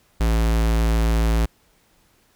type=tone; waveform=square; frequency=55.8 Hz; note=A1; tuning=25 cents sharp; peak=-17 dBFS; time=0.2-1.46 s; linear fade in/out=10 ms; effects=pink hiss -60 dBFS RMS until 2.35 s